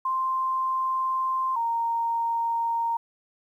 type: tone pair in turn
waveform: sine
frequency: 1046.5 / 926.4 Hz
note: C6 / A#5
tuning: 0 / -11 cents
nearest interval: major second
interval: 211 cents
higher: first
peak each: -23 dBFS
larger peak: neither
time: 0.05-1.56 / 1.56-2.97 s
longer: first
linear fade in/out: 5 ms
effects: 10-bit